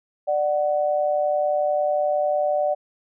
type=tone pair together; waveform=sine; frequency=593 / 744.1 Hz; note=D5 / F#5; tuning=+17 / +10 cents; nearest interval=major third; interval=393 cents; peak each=-20 / -24 dBFS; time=0.27-2.75 s; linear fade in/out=20 ms; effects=none